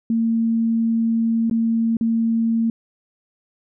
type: tone with dropouts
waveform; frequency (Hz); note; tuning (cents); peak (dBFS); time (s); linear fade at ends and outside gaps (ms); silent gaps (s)
sine; 227.7; A#3; -40; -16; 0.1-2.7; 2; 1.498-1.511 / 1.969-2.01
effects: none